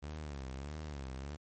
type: tone with vibrato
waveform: sawtooth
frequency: 71 Hz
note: C#2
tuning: 42 cents sharp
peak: -37 dBFS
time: 0.02-1.37 s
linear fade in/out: 20 ms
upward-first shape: sine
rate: 1.6 Hz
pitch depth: 150 cents each way
effects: MP3 32 kbps